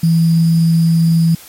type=tone with sample-and-hold; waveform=sine; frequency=165.1 Hz; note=E3; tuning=3 cents sharp; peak=-8 dBFS; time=0.03-1.35 s; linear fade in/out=5 ms; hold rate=4900 Hz; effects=white hiss -38 dBFS RMS until 1.48 s + MP3 64 kbps